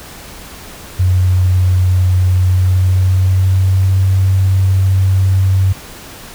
sine tone with pitch glide, 91.7 to 95.1 Hz, F#2 to F#2, -15 to +48 cents, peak -8 dBFS, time 0.99-5.73 s, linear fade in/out 10 ms, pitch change +63 cents, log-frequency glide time 2.38-3.99 s, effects pink hiss -33 dBFS RMS until 6.34 s

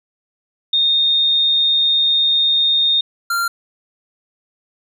sine / square tone pair in turn, 3676 / 1384.9 Hz, A#7 / F6, -25 / -15 cents, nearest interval octave + perfect fourth, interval 1690 cents, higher first, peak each -12 / -17 dBFS, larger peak first, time 0.73-3.01 / 3.3-3.48 s, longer first, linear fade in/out 5 ms, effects 9-bit

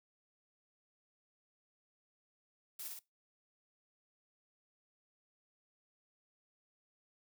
blue noise with echo, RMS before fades -45 dBFS, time 2.79-2.88 s, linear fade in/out 5 ms, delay 56 ms, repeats 2, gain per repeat -2 dB, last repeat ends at 2.992 s, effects noise-tail reverb RT60 0.2 s tail -21 dB re dry

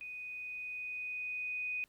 sine tone with level ramp, 2489 Hz, D#7, in tune, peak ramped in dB -42 to -34 dBFS, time 0.01-1.84 s, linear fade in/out 0 ms, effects pink hiss -71 dBFS RMS until 1.88 s

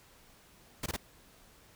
pink noise bursts, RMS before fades -35 dBFS, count 3, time 0.83-0.965 s, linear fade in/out 5 ms, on 31 ms, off 21 ms, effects pink hiss -60 dBFS RMS until 1.75 s

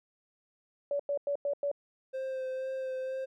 sine tone bursts, 570 Hz, C#5, 48 cents sharp, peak -28 dBFS, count 5, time 0.91-1.715 s, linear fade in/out 2 ms, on 85 ms, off 95 ms
triangle tone with vibrato, 523.3 Hz, C5, in tune, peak -31 dBFS, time 2.13-3.26 s, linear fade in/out 20 ms, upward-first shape sine, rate 2.1 Hz, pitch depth 16 cents each way
effects none

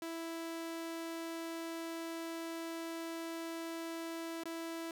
sawtooth tone with dropouts, 330.3 Hz, E4, 4 cents sharp, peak -36 dBFS, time 0.02-4.91 s, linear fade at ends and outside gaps 2 ms, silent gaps 4.436-4.455 s, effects none

